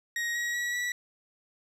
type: tone with pitch steps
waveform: 40% pulse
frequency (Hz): 1883 / 1903.8 / 1924.8 / 1946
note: A#6 / A#6 / B6 / B6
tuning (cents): +17 / +36 / -45 / -26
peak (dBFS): -28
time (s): 0.16-0.92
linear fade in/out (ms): 2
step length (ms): 190
effects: low-pass 11000 Hz 12 dB/octave + 10-bit